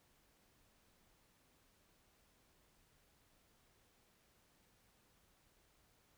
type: silence
effects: pink hiss -73 dBFS RMS until 6.17 s